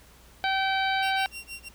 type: harmonic tone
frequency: 771 Hz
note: G5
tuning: 29 cents flat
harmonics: 1 / 2 / 3 / 4 / 5 / 6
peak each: -26 / -29 / -32 / -35 / -35 / -40 dBFS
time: 0.44-1.26 s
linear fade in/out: 0 ms
type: tone with tremolo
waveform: sawtooth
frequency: 2750 Hz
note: F7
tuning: 27 cents flat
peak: -32 dBFS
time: 1.02-1.69 s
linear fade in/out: 10 ms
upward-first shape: sine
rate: 6.3 Hz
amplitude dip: 100%
effects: added 60 Hz sine -55 dBFS peak until 1.74 s + pink hiss -55 dBFS RMS until 1.74 s